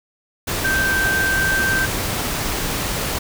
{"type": "tone in noise", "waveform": "sine", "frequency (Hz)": 1562, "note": "G6", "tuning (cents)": -7, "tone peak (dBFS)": -17, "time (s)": [0.64, 1.86], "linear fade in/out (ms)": 10, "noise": "pink", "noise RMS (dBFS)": -23, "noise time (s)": [0.47, 3.19], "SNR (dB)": 3, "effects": []}